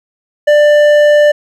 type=tone with hard clipping; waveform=sine; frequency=592 Hz; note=D5; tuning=14 cents sharp; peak=-6 dBFS; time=0.47-1.32 s; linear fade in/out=10 ms; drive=8 dB; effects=none